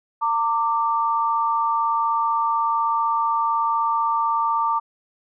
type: tone pair together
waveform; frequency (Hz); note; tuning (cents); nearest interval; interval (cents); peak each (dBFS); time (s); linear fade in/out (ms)
sine; 910.6 / 1174.7; A#5 / D6; -41 / 0; major third; 441; -21; 0.21-4.8; 20
effects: none